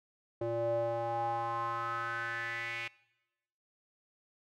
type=tone with band-pass filter sweep; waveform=square; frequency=116.54 Hz; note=A#2; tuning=in tune; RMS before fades=-35 dBFS; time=0.41-2.88 s; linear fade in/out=5 ms; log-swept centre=470 to 2400 Hz; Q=5.1; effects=noise-tail reverb RT60 1.0 s tail -22 dB re dry